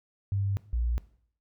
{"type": "tone pair in turn", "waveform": "sine", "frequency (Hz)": [99, 58.87], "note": ["G2", "A#1"], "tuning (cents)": [18, 18], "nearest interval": "major sixth", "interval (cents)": 900, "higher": "first", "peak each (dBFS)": -25, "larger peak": "neither", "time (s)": [[0.32, 0.57], [0.73, 0.98]], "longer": "neither", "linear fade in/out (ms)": 0, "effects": ["noise-tail reverb RT60 0.6 s tail -18 dB re dry"]}